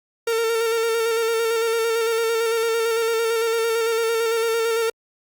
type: tone with vibrato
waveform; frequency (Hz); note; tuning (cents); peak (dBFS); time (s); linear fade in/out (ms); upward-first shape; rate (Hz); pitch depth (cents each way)
45% pulse; 455.7; A#4; -39; -19; 0.27-4.9; 5; square; 8.9; 27
effects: Opus 48 kbps